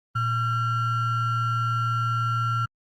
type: ring-modulated tone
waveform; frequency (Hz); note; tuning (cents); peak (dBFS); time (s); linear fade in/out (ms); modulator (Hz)
triangle; 740; F#5; 0; -17; 0.15-2.66; 10; 623
effects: Opus 32 kbps